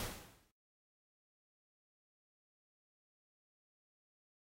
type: noise with exponential decay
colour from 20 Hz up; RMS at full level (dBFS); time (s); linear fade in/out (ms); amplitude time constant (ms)
pink; -39; 0-0.51; 1; 110
effects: noise-tail reverb RT60 0.4 s tail -25 dB re dry + AAC 48 kbps